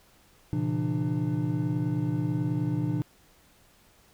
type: tone cluster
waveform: triangle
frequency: 117.5 / 136.1 / 166.8 / 299.5 Hz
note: A#2 / C#3 / E3 / D4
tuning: +14 / -31 / +21 / +34 cents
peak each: -29 dBFS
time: 0.53-3.02 s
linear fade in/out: 0 ms
effects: pink hiss -60 dBFS RMS until 4.13 s